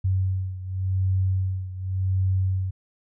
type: beating tone pair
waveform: sine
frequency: 94 / 94.89 Hz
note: F#2 / F#2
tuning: +28 / +44 cents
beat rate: 0.89 Hz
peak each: -23 / -27 dBFS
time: 0.04-2.71 s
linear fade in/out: 10 ms
effects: none